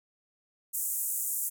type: band-pass noise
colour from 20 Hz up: white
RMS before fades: -32 dBFS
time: 0.73-1.5 s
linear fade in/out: 20 ms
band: 7100 to 16000 Hz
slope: 48 dB/octave
effects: none